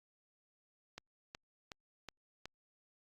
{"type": "click train", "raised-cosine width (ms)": 0.2, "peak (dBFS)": -28, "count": 5, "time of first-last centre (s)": [0.98, 2.456], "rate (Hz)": 2.71, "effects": ["Opus 48 kbps"]}